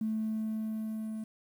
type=tone with level ramp; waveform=triangle; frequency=218.7 Hz; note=A3; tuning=10 cents flat; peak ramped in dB=-25 to -33 dBFS; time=0.01-1.24 s; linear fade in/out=5 ms; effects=tanh soft clip ceiling -27 dBFS + 10-bit